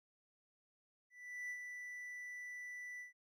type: tone with ADSR envelope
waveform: triangle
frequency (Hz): 1975.5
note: B6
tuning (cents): 0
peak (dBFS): -39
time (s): 1.1-3.13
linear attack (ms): 400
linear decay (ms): 69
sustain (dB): -5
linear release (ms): 130
effects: none